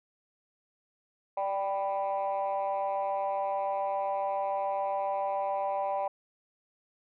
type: chord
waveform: sine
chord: G major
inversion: second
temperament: equal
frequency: 587.3 / 784 / 987.8 Hz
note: D5 / G5 / B5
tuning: 0 / 0 / 0 cents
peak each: -31 / -30 / -34 dBFS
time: 1.37-6.08 s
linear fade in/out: 5 ms
effects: tanh soft clip ceiling -23 dBFS

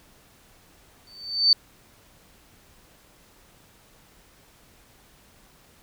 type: tone with exponential growth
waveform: sine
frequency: 4555 Hz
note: C#8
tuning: 46 cents sharp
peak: -11 dBFS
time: 1.07-1.53 s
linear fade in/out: 2 ms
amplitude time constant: 100 ms
effects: pink hiss -56 dBFS RMS until 5.82 s

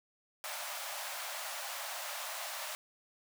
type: high-pass noise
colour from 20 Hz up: pink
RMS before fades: -41 dBFS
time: 0.44-2.75 s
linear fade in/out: 0 ms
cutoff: 570 Hz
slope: 96 dB/octave
effects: none

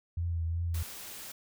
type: tone with vibrato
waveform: sine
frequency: 84 Hz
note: E2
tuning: 33 cents sharp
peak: -29 dBFS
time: 0.17-0.83 s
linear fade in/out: 5 ms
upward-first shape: triangle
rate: 2.7 Hz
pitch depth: 44 cents each way
type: noise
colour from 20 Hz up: white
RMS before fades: -44 dBFS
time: 0.74-1.32 s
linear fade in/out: 5 ms
effects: none

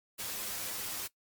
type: noise with comb filter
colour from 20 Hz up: white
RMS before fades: -38 dBFS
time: 0.18-1.08 s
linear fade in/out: 20 ms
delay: 9.7 ms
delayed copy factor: +0.7
effects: noise-tail reverb RT60 0.1 s tail -19 dB re dry + MP3 96 kbps

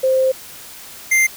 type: tone pair in turn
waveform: sine / square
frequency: 523.3 / 2093 Hz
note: C5 / C7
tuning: 0 / 0 cents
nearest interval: 2 octaves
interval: 2400 cents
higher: second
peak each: -12 dBFS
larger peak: neither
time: 0.03-0.32 / 1.11-1.27 s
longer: first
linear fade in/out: 10 ms
effects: white hiss -37 dBFS RMS until 1.36 s

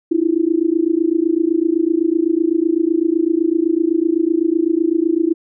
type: tone with amplitude modulation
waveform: sine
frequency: 329.8 Hz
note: E4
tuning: 1 cent sharp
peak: -9 dBFS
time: 0.11-5.34 s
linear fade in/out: 10 ms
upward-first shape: sine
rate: 27.9 Hz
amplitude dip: 95%
effects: none

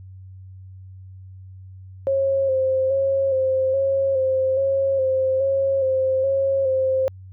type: tone with vibrato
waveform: sine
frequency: 534 Hz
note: C5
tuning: 35 cents sharp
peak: -17 dBFS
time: 2.07-7.08 s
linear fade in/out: 0 ms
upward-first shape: square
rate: 1.2 Hz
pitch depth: 28 cents each way
effects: added 94 Hz sine -38 dBFS peak until 7.32 s

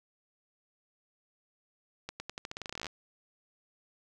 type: accelerating click train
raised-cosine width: 0.2 ms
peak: -21 dBFS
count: 19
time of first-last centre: 2.09-2.867 s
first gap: 110 ms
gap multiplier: 0.87
effects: none

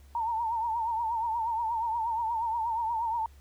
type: tone with vibrato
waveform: sine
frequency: 914 Hz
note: A#5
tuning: 34 cents flat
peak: -27 dBFS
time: 0.15-3.26 s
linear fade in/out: 2 ms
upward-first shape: triangle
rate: 8.4 Hz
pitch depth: 95 cents each way
effects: added 69 Hz sine -51 dBFS peak until 3.4 s + pink hiss -63 dBFS RMS until 3.4 s

